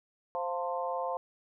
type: harmonic tone with a mistuned harmonic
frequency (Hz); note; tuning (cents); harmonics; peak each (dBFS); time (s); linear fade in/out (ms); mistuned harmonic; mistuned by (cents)
174.61; F3; 0; 3 / 4 / 5 / 6; -35 / -36 / -37 / -38; 0.35-1.17; 0; 5; +37
effects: none